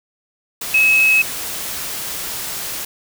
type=tone in noise; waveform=sine; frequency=2572 Hz; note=E7; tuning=43 cents flat; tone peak=-10 dBFS; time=0.74-1.22 s; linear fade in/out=5 ms; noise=white; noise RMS=-26 dBFS; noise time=0.61-2.85 s; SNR=+13 dB; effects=none